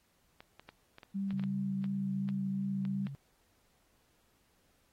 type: clicks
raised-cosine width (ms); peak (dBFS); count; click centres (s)
0.3; -33; 12; 0.405 / 0.596 / 0.69 / 0.984 / 1.032 / 1.307 / 1.396 / 1.438 / 1.842 / 2.289 / 2.852 / 3.069
type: tone with vibrato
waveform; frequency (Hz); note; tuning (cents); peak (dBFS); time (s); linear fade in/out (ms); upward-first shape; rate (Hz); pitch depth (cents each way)
sine; 194.9; G3; -10; -32; 1.14-3.08; 20; sine; 2.8; 14
type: tone with tremolo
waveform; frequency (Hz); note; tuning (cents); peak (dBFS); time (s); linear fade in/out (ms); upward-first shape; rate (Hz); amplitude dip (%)
sine; 138.8; C#3; +3; -39; 1.33-3.15; 0; sine; 1.4; 25
effects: pink hiss -72 dBFS RMS until 4.92 s + AAC 48 kbps